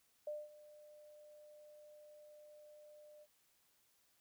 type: tone with ADSR envelope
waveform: sine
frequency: 599 Hz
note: D5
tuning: 34 cents sharp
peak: -39 dBFS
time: 0.27-3.27 s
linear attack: 4 ms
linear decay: 210 ms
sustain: -18 dB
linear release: 49 ms
effects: white hiss -75 dBFS RMS until 4.2 s